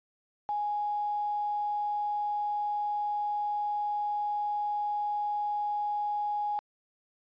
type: tone with quantisation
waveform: sine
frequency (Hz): 830.6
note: G#5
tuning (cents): 0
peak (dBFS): -28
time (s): 0.49-6.59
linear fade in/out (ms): 0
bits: 9
effects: resampled to 11025 Hz